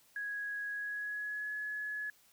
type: tone with pitch glide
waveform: sine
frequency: 1661.2 to 1697.1 Hz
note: G#6 to G#6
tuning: 0 to +37 cents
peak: -36 dBFS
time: 0.16-2.1 s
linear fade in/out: 2 ms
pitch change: +37 cents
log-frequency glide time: 0.72-1.52 s
effects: white hiss -66 dBFS RMS until 2.32 s